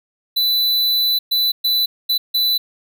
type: tone bursts at uneven times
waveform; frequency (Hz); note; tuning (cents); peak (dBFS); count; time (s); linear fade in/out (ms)
square; 3990; B7; +17; -15; 5; 0.36-1.19 / 1.31-1.52 / 1.64-1.86 / 2.09-2.18 / 2.34-2.58; 10
effects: none